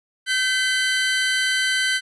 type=tone pair together; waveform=25% pulse; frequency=1542.6 / 2019 Hz; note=G6 / B6; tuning=-28 / +38 cents; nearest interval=perfect fourth; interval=466 cents; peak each=-16 / -21 dBFS; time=0.26-2.01 s; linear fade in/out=50 ms; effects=resampled to 22050 Hz